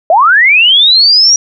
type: linear sweep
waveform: sine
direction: up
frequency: 609 to 5770 Hz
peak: -3 dBFS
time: 0.1-1.36 s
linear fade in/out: 2 ms
effects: none